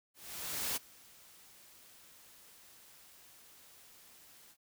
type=noise with ADSR envelope; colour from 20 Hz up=white; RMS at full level=-35 dBFS; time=0.14-4.57 s; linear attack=620 ms; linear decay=23 ms; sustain=-24 dB; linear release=65 ms; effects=none